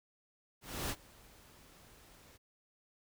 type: noise with ADSR envelope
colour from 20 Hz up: pink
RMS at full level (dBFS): -36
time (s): 0.61-2.38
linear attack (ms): 290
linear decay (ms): 54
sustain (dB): -24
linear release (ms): 22
effects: none